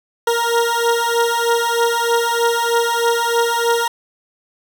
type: beating tone pair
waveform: 20% pulse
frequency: 466.2 / 469.4 Hz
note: A#4 / A#4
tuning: 0 / +12 cents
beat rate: 3.2 Hz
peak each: -13 / -13 dBFS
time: 0.27-3.88 s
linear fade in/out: 5 ms
effects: none